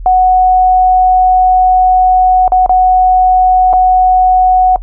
sine tone with dropouts, 740 Hz, F#5, in tune, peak -4 dBFS, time 0.06-4.76 s, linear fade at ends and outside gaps 1 ms, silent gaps 2.479-2.52 / 2.662-2.694 / 3.73-3.735 s, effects noise-tail reverb RT60 0.1 s tail -20 dB re dry + added 40 Hz sine -21 dBFS peak until 4.82 s

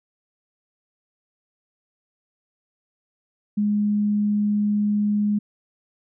sine tone, 207.7 Hz, G#3, in tune, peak -18 dBFS, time 3.57-5.39 s, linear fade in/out 10 ms, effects none

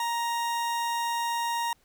40% pulse tone, 936 Hz, A#5, 7 cents sharp, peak -26 dBFS, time 0-1.73 s, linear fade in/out 2 ms, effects pink hiss -66 dBFS RMS until 1.84 s

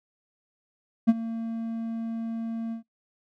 triangle tone with ADSR envelope, 227.5 Hz, A#3, 42 cents flat, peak -10 dBFS, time 1.07-2.83 s, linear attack 22 ms, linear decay 35 ms, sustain -17 dB, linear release 110 ms, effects noise-tail reverb RT60 0.1 s tail -21 dB re dry

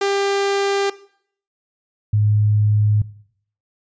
sawtooth / sine tone pair in turn, 397.6 / 105.31 Hz, G4 / G#2, +25 / +25 cents, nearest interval octave + major seventh, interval 2300 cents, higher first, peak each -13 dBFS, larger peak neither, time 0.01-0.9 / 2.13-3.02 s, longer neither, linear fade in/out 5 ms, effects noise-tail reverb RT60 0.6 s tail -18 dB re dry + resampled to 16000 Hz

